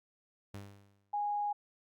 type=tone with exponential decay; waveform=sawtooth; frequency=100 Hz; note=G2; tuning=35 cents sharp; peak=-38 dBFS; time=0.54-1.14 s; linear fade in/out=5 ms; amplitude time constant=130 ms
type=tone; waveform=sine; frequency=825 Hz; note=G#5; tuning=12 cents flat; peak=-31 dBFS; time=1.13-1.53 s; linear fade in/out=10 ms
effects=Opus 48 kbps